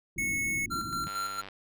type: low-pass noise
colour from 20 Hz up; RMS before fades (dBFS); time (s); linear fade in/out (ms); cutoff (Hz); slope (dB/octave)
white; -41; 0.16-1.08; 2; 350; 96
type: tone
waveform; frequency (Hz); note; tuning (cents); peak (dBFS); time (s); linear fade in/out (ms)
square; 2198; C#7; -15; -29; 0.18-0.66; 5
type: tone with tremolo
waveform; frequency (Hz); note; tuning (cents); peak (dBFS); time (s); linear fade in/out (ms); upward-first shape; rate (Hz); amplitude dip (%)
square; 1369; F6; -35; -31; 0.7-1.42; 20; square; 4.4; 45
type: click train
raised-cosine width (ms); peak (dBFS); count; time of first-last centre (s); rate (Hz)
0.3; -27; 42; 1.07-1.486; 98.5
effects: none